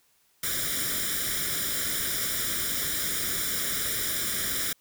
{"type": "noise with comb filter", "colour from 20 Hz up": "white", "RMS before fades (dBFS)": -29, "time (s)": [0.43, 4.73], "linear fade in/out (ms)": 5, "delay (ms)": 0.56, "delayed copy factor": 0.85, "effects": ["white hiss -66 dBFS RMS until 4.8 s"]}